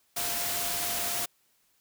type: tone in noise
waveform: sine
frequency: 698.5 Hz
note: F5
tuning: in tune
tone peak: -40 dBFS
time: 0.16-1.26 s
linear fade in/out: 10 ms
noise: white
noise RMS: -31 dBFS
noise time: 0.16-1.26 s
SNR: -12 dB
effects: white hiss -69 dBFS RMS until 1.8 s